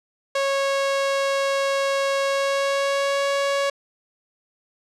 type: tone with pitch glide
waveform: sawtooth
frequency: 550 to 558 Hz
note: C#5 to C#5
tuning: -14 to +11 cents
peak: -16 dBFS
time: 0.35-3.7 s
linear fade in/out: 5 ms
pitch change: +25 cents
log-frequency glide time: 2.23-3.26 s
effects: low-pass 7000 Hz 12 dB/octave